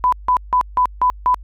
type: tone bursts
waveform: sine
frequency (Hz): 999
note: B5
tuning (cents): +20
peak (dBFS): -11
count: 6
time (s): 0.04-1.344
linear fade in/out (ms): 0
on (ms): 84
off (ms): 160
effects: added 50 Hz sine -33 dBFS peak until 1.43 s